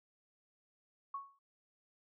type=tone with exponential decay; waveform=sine; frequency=1107 Hz; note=C#6; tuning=3 cents flat; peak=-36 dBFS; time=1.14-1.39 s; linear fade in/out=5 ms; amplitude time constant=54 ms; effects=none